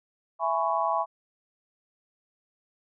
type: chord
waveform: sine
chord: C# minor seventh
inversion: first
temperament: just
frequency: 665.2 / 831.5 / 997.9 / 1108.7 Hz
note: E5 / G#5 / B5 / C#6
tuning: +16 / +2 / +18 / 0 cents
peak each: -29 dBFS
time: 0.39-1.06 s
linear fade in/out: 50 ms
effects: none